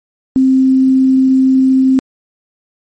sine tone with quantisation, 262.7 Hz, C4, 7 cents sharp, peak -6 dBFS, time 0.36-1.99 s, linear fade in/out 0 ms, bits 6, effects MP3 32 kbps

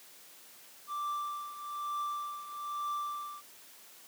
triangle tone with tremolo, 1174.7 Hz, D6, in tune, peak -30 dBFS, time 0.87-3.42 s, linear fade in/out 50 ms, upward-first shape triangle, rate 1.1 Hz, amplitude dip 75%, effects white hiss -55 dBFS RMS until 4.07 s + high-pass 200 Hz 12 dB/octave

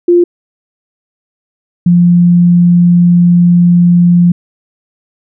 sine tone pair in turn, 349.2 / 174.6 Hz, F4 / F3, 0 / 0 cents, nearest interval octave, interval 1200 cents, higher first, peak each -3 dBFS, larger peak neither, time 0.08-0.24 / 1.86-4.32 s, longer second, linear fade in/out 5 ms, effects none

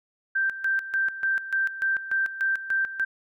sine tone with tremolo, 1568 Hz, G6, in tune, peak -21 dBFS, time 0.35-3.05 s, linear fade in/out 10 ms, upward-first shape square, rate 3.4 Hz, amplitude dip 75%, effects none

